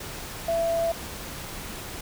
sine tone in noise, 668 Hz, E5, 23 cents sharp, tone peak -22 dBFS, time 0.48-0.92 s, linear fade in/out 5 ms, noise pink, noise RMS -37 dBFS, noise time 0-2.01 s, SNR +12 dB, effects none

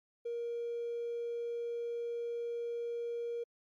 triangle tone with hard clipping, 471.1 Hz, A#4, 18 cents sharp, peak -35 dBFS, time 0.25-3.44 s, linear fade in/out 10 ms, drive 3 dB, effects MP3 64 kbps

